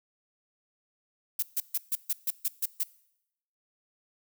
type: noise bursts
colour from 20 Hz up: violet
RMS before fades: -28 dBFS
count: 9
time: 1.39-2.834 s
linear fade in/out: 5 ms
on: 36 ms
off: 140 ms
effects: noise-tail reverb RT60 0.8 s tail -21 dB re dry